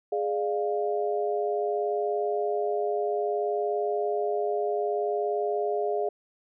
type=chord; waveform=sine; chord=D diminished; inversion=second; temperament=equal with one note detuned; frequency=415.3 / 597.9 / 698.5 Hz; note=Ab4 / D5 / F5; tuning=0 / +31 / 0 cents; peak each=-27 / -32 / -30 dBFS; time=0.12-6.09 s; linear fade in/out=5 ms; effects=none